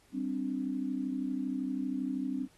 sine chord, G suspended fourth, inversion none, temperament just, 196 / 261.3 / 294 Hz, G3 / C4 / D4, 0 / -2 / +2 cents, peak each -39 / -33 / -37 dBFS, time 0.12-2.48 s, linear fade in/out 50 ms, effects pink hiss -65 dBFS RMS until 2.57 s + AAC 32 kbps

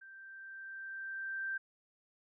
sine tone with level ramp, 1568 Hz, G6, in tune, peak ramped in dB -51 to -34 dBFS, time 0.01-1.58 s, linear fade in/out 10 ms, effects none

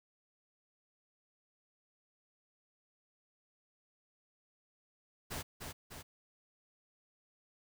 pink noise with echo, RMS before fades -41 dBFS, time 5.3-5.43 s, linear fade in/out 20 ms, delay 300 ms, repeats 2, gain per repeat -4 dB, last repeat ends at 6.03 s, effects none

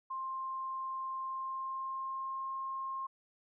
sine tone with pitch glide, 1055 to 1067.3 Hz, C6 to C6, +14 to +34 cents, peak -36 dBFS, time 0.1-3.07 s, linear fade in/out 10 ms, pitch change +20 cents, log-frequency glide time 1.22-2.54 s, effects none

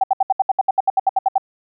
sine tone bursts, 771 Hz, G5, 29 cents flat, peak -11 dBFS, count 15, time 0.01-1.381 s, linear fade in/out 5 ms, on 27 ms, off 69 ms, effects none

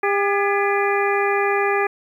harmonic tone with a mistuned harmonic, 401.5 Hz, G4, 41 cents sharp, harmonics 1 / 2 / 3 / 4 / 5 / 6, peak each -20 / -23 / -25 / -26 / -27 / -28 dBFS, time 0.03-1.87 s, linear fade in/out 5 ms, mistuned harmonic 4, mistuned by +85 cents, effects 9-bit

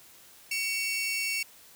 sawtooth tone pair together, 2245 / 2710 Hz, C#7 / E7, +21 / +47 cents, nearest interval minor third, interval 326 cents, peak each -28 dBFS, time 0.51-1.43 s, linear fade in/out 5 ms, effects white hiss -54 dBFS RMS until 1.75 s

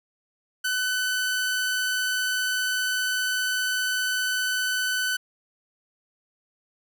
sawtooth tone, 1505 Hz, F#6, 29 cents sharp, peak -20 dBFS, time 0.64-5.17 s, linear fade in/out 10 ms, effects none

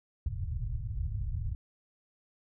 white low-pass noise, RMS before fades -34 dBFS, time 0.26-1.55 s, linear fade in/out 2 ms, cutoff 120 Hz, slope 48 dB/octave, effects none

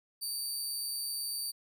20% pulse tone with amplitude modulation, 4616 Hz, D8, 31 cents flat, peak -27 dBFS, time 0.21-1.52 s, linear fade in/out 20 ms, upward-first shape sine, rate 138 Hz, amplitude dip 30%, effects none

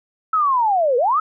sine linear two-way sweep, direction down then up, 1318.5 to 462.8 to 1318.5 Hz, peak -14 dBFS, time 0.33-1.2 s, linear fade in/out 5 ms, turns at 0.97 s, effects none

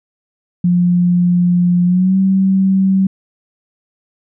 sine tone with pitch glide, 176.7 to 191.58 Hz, F3 to G3, +21 to -39 cents, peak -9 dBFS, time 0.64-3.07 s, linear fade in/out 5 ms, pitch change +140 cents, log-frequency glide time 1.85-2.17 s, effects none

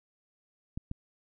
clicks, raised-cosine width 5 ms, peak -23 dBFS, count 2, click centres 0.775 / 0.914 s, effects none

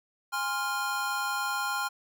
square chord, F minor, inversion first, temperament equal with one note detuned, 820.1 / 1046.5 / 1396.9 Hz, Ab5 / C6 / F6, -22 / 0 / 0 cents, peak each -35 / -35 / -32 dBFS, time 0.32-1.89 s, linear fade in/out 20 ms, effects none

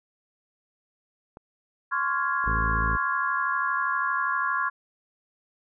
clicks, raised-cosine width 1 ms, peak -29 dBFS, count 2, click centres 1.371 / 2.441 s
sine chord, Db major seventh, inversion third, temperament equal with one note detuned, 1046.5 / 1119 / 1396.9 / 1661.2 Hz, C6 / Db6 / F6 / Ab6, 0 / +16 / 0 / 0 cents, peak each -29 dBFS, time 1.91-4.7 s, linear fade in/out 20 ms
harmonic tone, 55 Hz, A1, in tune, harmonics 1 / 2 / 3 / 4 / 5 / 7 / 8 / 9, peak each -27 / -33 / -37 / -39 / -41 / -44 / -45 / -46 dBFS, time 2.46-2.97 s, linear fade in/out 10 ms
effects none

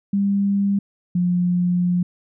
sine tone pair in turn, 199.4 / 177.65 Hz, G3 / F3, +30 / +30 cents, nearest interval major second, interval 200 cents, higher first, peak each -16 dBFS, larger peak neither, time 0.13-0.79 / 1.15-2.03 s, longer second, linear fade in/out 5 ms, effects none

